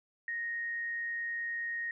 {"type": "tone with amplitude modulation", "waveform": "sine", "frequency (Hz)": 1864.7, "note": "A#6", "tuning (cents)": 0, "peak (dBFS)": -32, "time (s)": [0.28, 1.91], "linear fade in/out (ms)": 2, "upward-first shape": "sine", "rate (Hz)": 120, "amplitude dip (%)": 30, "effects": []}